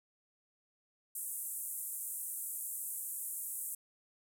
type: band-pass noise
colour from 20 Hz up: pink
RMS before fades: -41 dBFS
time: 1.15-3.75 s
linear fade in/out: 5 ms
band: 8200 to 15000 Hz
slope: 48 dB/octave
effects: none